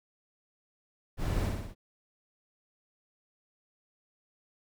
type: noise with echo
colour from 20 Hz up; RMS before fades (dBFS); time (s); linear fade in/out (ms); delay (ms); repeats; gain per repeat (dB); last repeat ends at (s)
brown; -31; 1.17-1.51; 50; 60; 4; -3; 1.75
effects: none